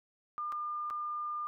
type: tone with dropouts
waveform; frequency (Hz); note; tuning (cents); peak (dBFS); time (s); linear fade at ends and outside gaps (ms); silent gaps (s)
sine; 1204; D6; +43; -34; 0.38-1.47; 0; 0.521-0.525 / 0.901-0.907
effects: none